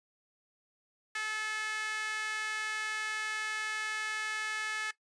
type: tone with high-pass filter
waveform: sawtooth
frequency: 432 Hz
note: A4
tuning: 32 cents flat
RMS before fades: -35 dBFS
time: 1.15-4.91 s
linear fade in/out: 5 ms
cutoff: 1700 Hz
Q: 3.7
effects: noise-tail reverb RT60 0.1 s tail -17 dB re dry + resampled to 22050 Hz